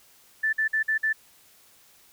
sine tone bursts, 1760 Hz, A6, in tune, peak -21 dBFS, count 5, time 0.43-1.13 s, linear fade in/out 10 ms, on 100 ms, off 50 ms, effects white hiss -57 dBFS RMS until 2.12 s

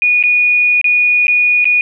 sine tone with dropouts, 2457 Hz, D#7, 22 cents flat, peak -8 dBFS, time 0.02-1.81 s, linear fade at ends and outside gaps 1 ms, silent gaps 0.227-0.237 / 0.814-0.843 / 1.269-1.281 / 1.644-1.654 s, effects none

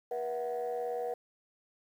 sine tone cluster, 481.8 / 664 / 742 Hz, B4 / E5 / F#5, -43 / +12 / +5 cents, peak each -33 / -40 / -37 dBFS, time 0.11-1.14 s, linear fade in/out 5 ms, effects tanh soft clip ceiling -27 dBFS + 10-bit

